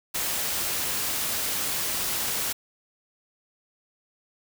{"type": "noise", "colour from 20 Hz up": "white", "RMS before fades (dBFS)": -28, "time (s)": [0.14, 2.53], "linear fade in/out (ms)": 10, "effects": []}